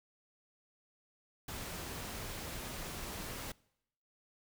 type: noise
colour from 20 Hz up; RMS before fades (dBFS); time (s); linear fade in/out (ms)
pink; -43; 1.48-3.52; 5
effects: noise-tail reverb RT60 0.8 s tail -24 dB re dry